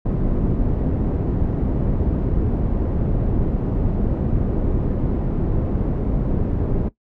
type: low-pass noise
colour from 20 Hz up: pink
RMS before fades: -20 dBFS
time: 0.05-6.89 s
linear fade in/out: 10 ms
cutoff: 350 Hz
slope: 12 dB/octave
effects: noise-tail reverb RT60 0.1 s tail -17 dB re dry